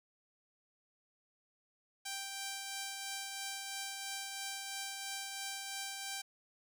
5% pulse tone with tremolo, 785 Hz, G5, 2 cents sharp, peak -27 dBFS, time 2.05-6.22 s, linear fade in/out 10 ms, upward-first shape triangle, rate 3 Hz, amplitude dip 35%, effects none

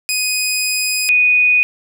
15% pulse / sine tone pair in turn, 2500 / 2480 Hz, D#7 / D#7, +8 / -6 cents, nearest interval unison, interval 14 cents, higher first, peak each -9 dBFS, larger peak neither, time 0.09-1.09 / 1.09-1.63 s, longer first, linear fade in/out 0 ms, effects none

